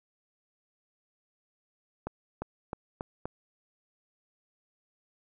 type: accelerating click train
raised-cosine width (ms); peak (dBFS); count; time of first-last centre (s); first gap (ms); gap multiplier
1; -20; 5; 2.07-3.255; 350; 0.89
effects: none